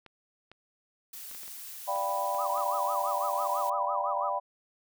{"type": "clicks", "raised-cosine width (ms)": 0.3, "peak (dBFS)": -33, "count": 9, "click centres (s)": [0.063, 0.516, 1.313, 1.349, 1.433, 1.479, 1.959, 2.348, 2.577]}
{"type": "noise", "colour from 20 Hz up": "blue", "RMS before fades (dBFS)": -43, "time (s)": [1.13, 3.7], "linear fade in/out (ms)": 5}
{"type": "chord", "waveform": "sine", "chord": "G dominant seventh", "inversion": "second", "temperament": "equal", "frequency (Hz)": [587.3, 698.5, 784, 987.8], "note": ["D5", "F5", "G5", "B5"], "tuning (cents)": [0, 0, 0, 0], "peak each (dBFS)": [-34, -36, -34, -31], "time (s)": [1.87, 4.4], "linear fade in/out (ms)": 20}
{"type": "tone with vibrato", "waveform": "sine", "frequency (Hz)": 1094, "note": "C#6", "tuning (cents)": -23, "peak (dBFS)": -33, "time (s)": [2.38, 4.3], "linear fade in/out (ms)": 10, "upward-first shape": "sine", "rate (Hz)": 6, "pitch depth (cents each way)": 270}
{"effects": []}